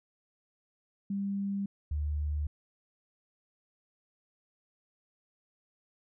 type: tone pair in turn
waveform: sine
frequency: 198.6 / 74.39 Hz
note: G3 / D2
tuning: +23 / +23 cents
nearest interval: octave + perfect fourth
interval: 1700 cents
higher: first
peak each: -30 / -29 dBFS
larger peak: second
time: 1.1-1.66 / 1.91-2.47 s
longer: neither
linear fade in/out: 5 ms
effects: none